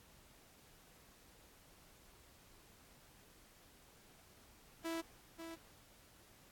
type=tone with echo; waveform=sawtooth; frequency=329.6 Hz; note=E4; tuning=in tune; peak=-35 dBFS; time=4.84-5.02 s; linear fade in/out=20 ms; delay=540 ms; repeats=1; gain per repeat=-8 dB; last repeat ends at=5.56 s; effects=pink hiss -64 dBFS RMS until 6.51 s + AAC 64 kbps